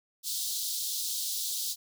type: high-pass noise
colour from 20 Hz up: pink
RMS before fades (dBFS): -33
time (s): 0.23-1.76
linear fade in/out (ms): 50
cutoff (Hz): 3600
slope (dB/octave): 48
effects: none